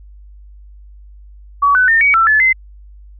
sine tone with pitch steps, 1134 / 1503 / 1815 / 2259 / 1338 / 1729 / 2061 Hz, C#6 / F#6 / A#6 / C#7 / E6 / A6 / C7, +39 / +27 / -47 / +32 / +25 / -31 / -27 cents, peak -8 dBFS, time 1.62-2.53 s, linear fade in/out 10 ms, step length 130 ms, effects added 50 Hz sine -36 dBFS peak until 3.19 s

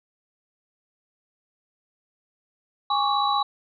sine tone cluster, 823 / 1107 / 1163 / 3924 Hz, G#5 / C#6 / D6 / B7, -16 / -3 / -17 / -12 cents, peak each -24 / -24 / -28 / -28 dBFS, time 2.9-3.43 s, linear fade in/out 5 ms, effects none

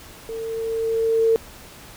sine tone with level ramp, 451.5 Hz, A4, 45 cents sharp, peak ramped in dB -28 to -13 dBFS, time 0.29-1.36 s, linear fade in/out 0 ms, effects pink hiss -43 dBFS RMS until 1.96 s

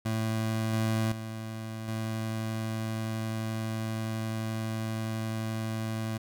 25% pulse tone with level steps, 111 Hz, A2, 16 cents sharp, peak -24 / -22 / -32 / -27 dBFS, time 0.05-6.18 s, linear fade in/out 10 ms, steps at 0.73 / 1.12 / 1.88 s, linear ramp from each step 2 ms, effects none

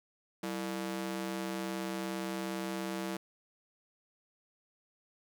sawtooth ring-modulated tone, 261.9 Hz, C4, 2 cents sharp, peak -28 dBFS, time 0.43-3.17 s, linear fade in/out 5 ms, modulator 71.2 Hz, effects none

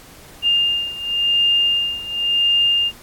sine beating tone pair, 2809 / 2809.93 Hz, F7 / F7, +9 / +10 cents, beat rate 0.93 Hz, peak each -17 / -20 dBFS, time 0.42-2.92 s, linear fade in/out 50 ms, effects pink hiss -43 dBFS RMS until 3.02 s + AAC 64 kbps

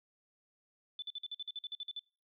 sine tone bursts, 3505 Hz, A7, 7 cents flat, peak -38 dBFS, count 13, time 0.99-1.994 s, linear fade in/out 2 ms, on 32 ms, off 49 ms, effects noise-tail reverb RT60 0.4 s tail -26 dB re dry

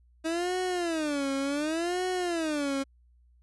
30% pulse tone with vibrato, 316.9 Hz, D#4, 32 cents sharp, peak -25 dBFS, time 0.24-2.84 s, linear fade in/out 20 ms, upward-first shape sine, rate 0.68 Hz, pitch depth 260 cents each way, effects added 60 Hz sine -58 dBFS peak until 3.42 s + resampled to 24000 Hz

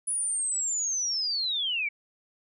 sine linear sweep, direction down, 9956 to 2217 Hz, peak -26 dBFS, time 0.07-1.89 s, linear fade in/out 10 ms, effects none

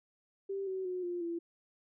sine tone with pitch steps, 392 / 378 / 364.5 / 351.5 / 338.9 Hz, G4 / F#4 / F#4 / F4 / E4, 0 / +37 / -26 / +11 / +48 cents, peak -34 dBFS, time 0.49-1.39 s, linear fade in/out 10 ms, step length 180 ms, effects none

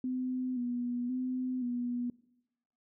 sine tone with vibrato, 249.1 Hz, B3, 15 cents sharp, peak -31 dBFS, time 0.04-2.1 s, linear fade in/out 2 ms, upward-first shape square, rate 0.95 Hz, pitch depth 40 cents each way, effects noise-tail reverb RT60 0.9 s tail -22 dB re dry

